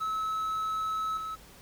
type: tone with level steps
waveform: triangle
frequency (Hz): 1295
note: E6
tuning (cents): -31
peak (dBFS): -27 / -32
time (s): 0-1.36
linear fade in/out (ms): 20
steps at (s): 1.17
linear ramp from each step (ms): 2
effects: added 50 Hz sine -61 dBFS peak until 1.61 s + pink hiss -53 dBFS RMS until 1.61 s